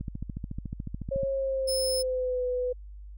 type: click train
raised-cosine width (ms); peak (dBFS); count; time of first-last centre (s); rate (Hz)
5; -22; 18; 0.01-1.233; 13.9
type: tone with pitch glide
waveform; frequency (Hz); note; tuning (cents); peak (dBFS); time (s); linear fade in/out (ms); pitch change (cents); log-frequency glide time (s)
sine; 544 to 498.9; C#5 to B4; -33 to +17; -26; 1.11-2.73; 10; -150; 1.27-2.45
type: tone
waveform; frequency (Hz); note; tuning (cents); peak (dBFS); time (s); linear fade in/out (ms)
25% pulse; 5210; E8; -21; -24; 1.67-2.03; 20
effects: added 50 Hz sine -41 dBFS peak until 3.17 s